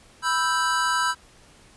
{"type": "chord", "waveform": "square", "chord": "E minor", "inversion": "second", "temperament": "equal", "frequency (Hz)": [987.8, 1318.5, 1568], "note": ["B5", "E6", "G6"], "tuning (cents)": [0, 0, 0], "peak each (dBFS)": -26, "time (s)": [0.22, 1.15], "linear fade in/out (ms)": 50, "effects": ["pink hiss -53 dBFS RMS until 1.76 s", "resampled to 24000 Hz"]}